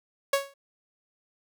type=tone with exponential decay; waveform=sawtooth; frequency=554.4 Hz; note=C#5; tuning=in tune; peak=-15 dBFS; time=0.33-0.54 s; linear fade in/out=5 ms; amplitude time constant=44 ms; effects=none